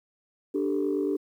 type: chord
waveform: sine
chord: D suspended fourth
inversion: none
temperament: just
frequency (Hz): 293.7 / 391.6 / 440.5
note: D4 / G4 / A4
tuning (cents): 0 / -2 / +2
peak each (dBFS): -27 / -27 / -31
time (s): 0.54-1.17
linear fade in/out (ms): 10
effects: tanh soft clip ceiling -17 dBFS + 10-bit